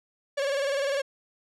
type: tone with vibrato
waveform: 45% pulse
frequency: 557 Hz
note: C#5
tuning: 8 cents sharp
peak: -25 dBFS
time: 0.37-1.02 s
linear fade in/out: 10 ms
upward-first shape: square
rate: 20 Hz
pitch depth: 53 cents each way
effects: low-pass 7000 Hz 12 dB/octave